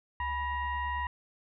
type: tone with frequency modulation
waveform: sine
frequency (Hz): 980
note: B5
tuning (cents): -14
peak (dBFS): -30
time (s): 0.2-1.07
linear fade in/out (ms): 2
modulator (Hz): 909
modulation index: 1
effects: none